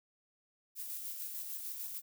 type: noise with tremolo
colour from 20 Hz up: violet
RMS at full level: -41 dBFS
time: 0.75-2.02 s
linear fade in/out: 50 ms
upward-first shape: square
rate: 6.7 Hz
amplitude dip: 30%
effects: none